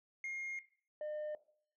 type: tone pair in turn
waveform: sine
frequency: 2134 / 605.1 Hz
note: C7 / D#5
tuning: +34 / -48 cents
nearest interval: octave + minor seventh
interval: 2182 cents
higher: first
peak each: -36 / -36 dBFS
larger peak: neither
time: 0.24-0.59 / 1.01-1.35 s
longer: first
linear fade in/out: 2 ms
effects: noise-tail reverb RT60 0.5 s tail -17 dB re dry + tanh soft clip ceiling -38 dBFS